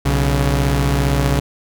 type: tone pair together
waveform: sawtooth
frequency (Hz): 62.36 / 140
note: B1 / C#3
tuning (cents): +17 / +18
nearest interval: octave + major second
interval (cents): 1401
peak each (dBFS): -13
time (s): 0.05-1.4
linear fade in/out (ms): 10
effects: none